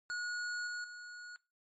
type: tone with level steps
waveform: square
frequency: 1451 Hz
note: F#6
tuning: 34 cents flat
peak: -37 / -39 / -47 dBFS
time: 0.1-1.36 s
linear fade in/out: 0 ms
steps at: 0.67 / 0.84 s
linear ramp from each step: 2 ms
effects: noise-tail reverb RT60 0.3 s tail -22 dB re dry + MP3 32 kbps